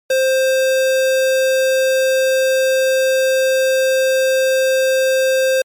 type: tone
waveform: square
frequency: 525 Hz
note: C5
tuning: 6 cents sharp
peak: -13 dBFS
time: 0.1-5.62 s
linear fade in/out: 5 ms
effects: MP3 64 kbps